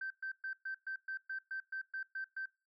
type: tone bursts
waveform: sine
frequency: 1555 Hz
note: G6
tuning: 14 cents flat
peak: -37 dBFS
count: 12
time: 0.01-2.458 s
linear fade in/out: 5 ms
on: 94 ms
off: 120 ms
effects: noise-tail reverb RT60 0.3 s tail -23 dB re dry + tanh soft clip ceiling -33 dBFS